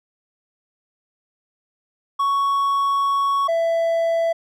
triangle tone pair in turn, 1113 / 664.9 Hz, C#6 / E5, +7 / +15 cents, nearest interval major sixth, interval 892 cents, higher first, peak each -15 dBFS, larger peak neither, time 2.19-3.48 / 3.48-4.33 s, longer first, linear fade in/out 10 ms, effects none

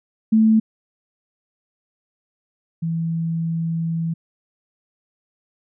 sine tone pair in turn, 220 / 164.81 Hz, A3 / E3, 0 / 0 cents, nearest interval perfect fourth, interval 500 cents, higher first, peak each -11 / -20 dBFS, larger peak first, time 0.32-0.6 / 2.82-4.14 s, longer second, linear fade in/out 10 ms, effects none

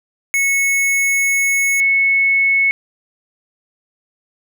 square / sine tone pair in turn, 2200 / 2200 Hz, C#7 / C#7, -14 / -14 cents, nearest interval unison, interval 0 cents, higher neither, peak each -14 / -11 dBFS, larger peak second, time 0.34-1.8 / 1.8-2.71 s, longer first, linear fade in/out 0 ms, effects none

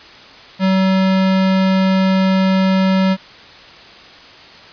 square tone, 189.8 Hz, F#3, 44 cents sharp, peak -12 dBFS, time 0.59-3.17 s, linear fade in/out 50 ms, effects white hiss -39 dBFS RMS until 4.72 s + resampled to 11025 Hz

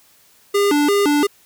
square tone with vibrato, 344.1 Hz, F4, 26 cents flat, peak -14 dBFS, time 0.54-1.27 s, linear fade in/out 10 ms, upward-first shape square, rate 2.9 Hz, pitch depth 280 cents each way, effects white hiss -53 dBFS RMS until 1.45 s

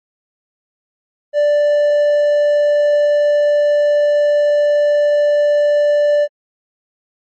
triangle tone, 587.3 Hz, D5, in tune, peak -8 dBFS, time 1.33-6.28 s, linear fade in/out 50 ms, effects MP3 32 kbps

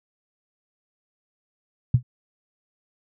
sine tone with exponential decay, 123.47 Hz, B2, in tune, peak -9 dBFS, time 1.94-2.03 s, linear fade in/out 5 ms, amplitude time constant 18 ms, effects none

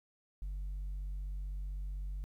sine tone, 47.88 Hz, G1, 40 cents flat, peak -34 dBFS, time 0.42-2.24 s, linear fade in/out 0 ms, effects tanh soft clip ceiling -36 dBFS + 12-bit

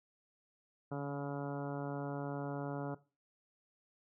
harmonic tone with a mistuned harmonic, 141.6 Hz, C#3, 37 cents sharp, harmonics 1 / 2 / 3 / 4 / 5 / 6 / 7 / 8 / 9 / 10, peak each -40 / -42 / -45 / -46 / -48 / -52 / -53 / -58 / -53 / -55 dBFS, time 0.91-2.95 s, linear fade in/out 10 ms, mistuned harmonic 1, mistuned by +27 cents, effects noise-tail reverb RT60 0.3 s tail -17 dB re dry

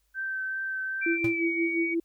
sine tone with vibrato, 1550 Hz, G6, 20 cents flat, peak -29 dBFS, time 0.14-1.18 s, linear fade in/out 50 ms, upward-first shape triangle, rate 2.6 Hz, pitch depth 16 cents each way
sine tone with pitch glide, 2349 to 2251 Hz, D7 to C#7, 0 to +26 cents, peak -28 dBFS, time 1.01-1.95 s, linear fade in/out 20 ms, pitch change -74 cents, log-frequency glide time 1.29-1.48 s
sine tone with tremolo, 334.3 Hz, E4, 24 cents sharp, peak -23 dBFS, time 1.06-2 s, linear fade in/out 5 ms, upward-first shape sine, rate 5.7 Hz, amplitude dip 70%
square tone with exponential decay, 114.4 Hz, A#2, 32 cents flat, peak -29 dBFS, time 1.24-1.37 s, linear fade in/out 5 ms, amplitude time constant 27 ms
effects added 50 Hz sine -70 dBFS peak until 2.04 s + white hiss -74 dBFS RMS until 2.04 s

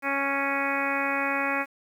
harmonic tone, 277.2 Hz, C#4, in tune, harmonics 1 / 2 / 3 / 4 / 5 / 6 / 7 / 8 / 9, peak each -33 / -33 / -33 / -33 / -33 / -33 / -33 / -33 / -33 dBFS, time 0.02-1.66 s, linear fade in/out 50 ms, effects 9-bit

